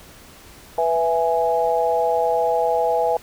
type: chord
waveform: sine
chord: E major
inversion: second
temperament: equal with one note detuned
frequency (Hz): 493.9 / 661.2 / 830.6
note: B4 / E5 / G#5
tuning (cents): 0 / +5 / 0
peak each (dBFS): -21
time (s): 0.78-3.17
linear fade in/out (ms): 2
effects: pink hiss -45 dBFS RMS until 3.22 s